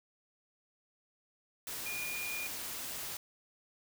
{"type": "tone in noise", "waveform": "sine", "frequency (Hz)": 2429, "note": "D#7", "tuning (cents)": -42, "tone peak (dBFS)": -38, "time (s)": [1.86, 2.47], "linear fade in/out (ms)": 2, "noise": "white", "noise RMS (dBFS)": -41, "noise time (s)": [1.67, 3.17], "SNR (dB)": 0, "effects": []}